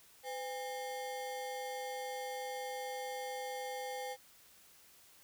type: ring-modulated tone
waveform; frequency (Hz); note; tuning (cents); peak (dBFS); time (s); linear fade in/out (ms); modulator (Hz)
square; 659.3; E5; 0; -37; 0.23-4.17; 50; 151
effects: white hiss -62 dBFS RMS until 5.23 s